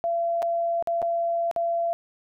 sine tone with dropouts, 679 Hz, F5, 49 cents flat, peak -22 dBFS, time 0.04-1.93 s, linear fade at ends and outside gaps 0 ms, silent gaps 0.421-0.427 / 0.825-0.873 / 1.018-1.026 / 1.513-1.562 s, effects none

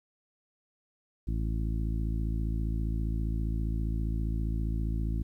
harmonic tone, 55 Hz, A1, in tune, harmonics 1 / 2 / 3 / 4 / 5 / 6, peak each -29 / -35 / -39 / -41 / -43 / -45 dBFS, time 1.27-5.23 s, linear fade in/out 10 ms, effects 11-bit

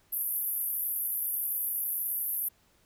pink band-pass noise, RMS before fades -32 dBFS, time 0.12-2.49 s, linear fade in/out 10 ms, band 11000 to 14000 Hz, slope 96 dB/octave, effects pink hiss -66 dBFS RMS until 2.85 s

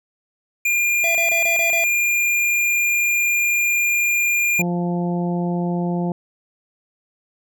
square tone, 2406 Hz, D7, 41 cents sharp, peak -17 dBFS, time 0.65-4.62 s, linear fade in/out 5 ms
square tone bursts, 674 Hz, E5, 38 cents sharp, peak -24 dBFS, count 6, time 1.04-1.84 s, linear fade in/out 0 ms, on 110 ms, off 28 ms
harmonic tone, 174.8 Hz, F3, 2 cents sharp, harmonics 1 / 2 / 3 / 4 / 5, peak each -20 / -27 / -32 / -31 / -34 dBFS, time 4.59-6.12 s, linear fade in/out 2 ms
effects none

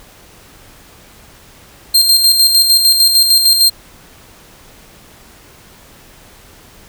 sawtooth tone with tremolo, 4186 Hz, C8, in tune, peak -3 dBFS, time 1.94-3.7 s, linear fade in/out 10 ms, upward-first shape square, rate 6.6 Hz, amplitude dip 45%, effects pink hiss -42 dBFS RMS until 6.88 s

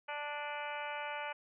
harmonic tone with a mistuned harmonic, 293.7 Hz, D4, in tune, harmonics 2 / 3 / 4 / 5 / 6 / 7 / 8 / 9 / 10, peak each -45 / -42 / -49 / -45 / -51 / -50 / -47 / -51 / -51 dBFS, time 0.08-1.33 s, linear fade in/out 10 ms, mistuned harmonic 9, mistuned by -55 cents, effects none

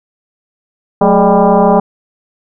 sine tone with frequency modulation, 185 Hz, F#3, in tune, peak -5 dBFS, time 1.01-1.8 s, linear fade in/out 5 ms, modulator 201 Hz, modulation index 4, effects none

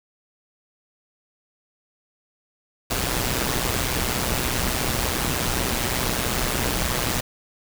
pink noise with amplitude modulation, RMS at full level -21 dBFS, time 2.9-7.21 s, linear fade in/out 10 ms, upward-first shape sine, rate 124 Hz, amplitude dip 70%, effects none

